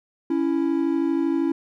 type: tone pair together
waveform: triangle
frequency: 278.3 / 331 Hz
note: C#4 / E4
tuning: +7 / +7 cents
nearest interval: minor third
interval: 300 cents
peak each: -21 / -20 dBFS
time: 0.3-1.52 s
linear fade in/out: 5 ms
effects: none